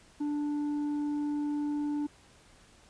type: tone with tanh clipping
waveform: triangle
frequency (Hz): 293.7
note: D4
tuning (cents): 0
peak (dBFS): -30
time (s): 0.2-2.07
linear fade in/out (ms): 10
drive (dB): 9
effects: pink hiss -59 dBFS RMS until 2.89 s + resampled to 22050 Hz